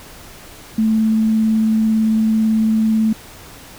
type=tone with vibrato; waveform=sine; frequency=220 Hz; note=A3; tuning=in tune; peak=-12 dBFS; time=0.78-3.13 s; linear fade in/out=5 ms; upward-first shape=triangle; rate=18 Hz; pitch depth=12 cents each way; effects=pink hiss -39 dBFS RMS until 3.78 s